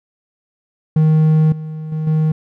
triangle tone with level steps, 156.4 Hz, D#3, 9 cents sharp, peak -7 / -22 / -16 / -10 dBFS, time 0.96-2.32 s, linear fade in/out 5 ms, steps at 1.52 / 1.92 / 2.07 s, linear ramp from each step 2 ms, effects none

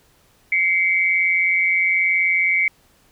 sine tone pair together, 2092 / 2271 Hz, C7 / C#7, -1 / +41 cents, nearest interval minor second, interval 142 cents, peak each -18 dBFS, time 0.52-2.68 s, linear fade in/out 2 ms, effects pink hiss -57 dBFS RMS until 3.11 s

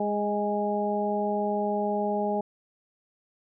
harmonic tone with a mistuned harmonic, 206.5 Hz, G#3, 10 cents flat, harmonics 1 / 2 / 3 / 4, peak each -30 / -30 / -30 / -30 dBFS, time 0-2.41 s, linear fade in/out 5 ms, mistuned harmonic 3, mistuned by +15 cents, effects none

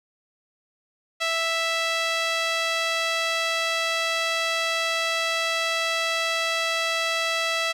sawtooth tone with band-pass filter, 659.3 Hz, E5, in tune, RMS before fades -25 dBFS, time 1.2-7.73 s, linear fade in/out 20 ms, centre 3000 Hz, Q 1, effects none

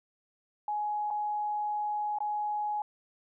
sine tone with dropouts, 838 Hz, G#5, 15 cents sharp, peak -29 dBFS, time 0.68-2.82 s, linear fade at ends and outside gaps 2 ms, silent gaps 1.104-1.109 / 2.186-2.204 s, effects none

